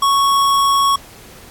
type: tone with hard clipping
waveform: sine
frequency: 1108.7 Hz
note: C#6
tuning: in tune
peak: -13 dBFS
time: 0.02-0.96 s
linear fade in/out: 5 ms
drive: 17 dB
effects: pink hiss -41 dBFS RMS until 1.5 s + AAC 64 kbps